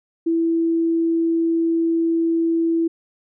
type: tone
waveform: sine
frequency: 330.9 Hz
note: E4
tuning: 7 cents sharp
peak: -16 dBFS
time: 0.26-2.88 s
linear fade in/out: 10 ms
effects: none